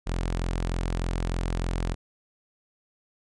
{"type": "tone", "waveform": "sawtooth", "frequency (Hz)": 43.29, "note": "F1", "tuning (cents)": -14, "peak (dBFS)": -22, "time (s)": [0.06, 1.95], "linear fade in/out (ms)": 20, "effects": ["resampled to 22050 Hz"]}